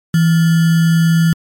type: tone with sample-and-hold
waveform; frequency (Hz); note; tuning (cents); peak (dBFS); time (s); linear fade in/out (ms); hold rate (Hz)
sine; 164.81; E3; 0; -8; 0.14-1.33; 2; 1575
effects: MP3 64 kbps